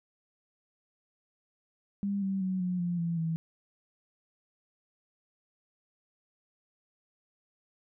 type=tone with pitch steps; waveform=sine; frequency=200.1 / 193.4 / 186.92 / 180.65 / 174.6 / 168.75 / 163.1 Hz; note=G3 / G3 / F#3 / F#3 / F3 / E3 / E3; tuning=+36 / -23 / +18 / -41 / 0 / +41 / -18 cents; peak=-28 dBFS; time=2.03-3.36 s; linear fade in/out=0 ms; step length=190 ms; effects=none